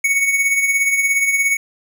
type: tone with tremolo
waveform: square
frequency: 2224 Hz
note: C#7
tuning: 5 cents sharp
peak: -12 dBFS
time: 0.04-1.57 s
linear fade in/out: 5 ms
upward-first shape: triangle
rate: 17 Hz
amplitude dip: 60%
effects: none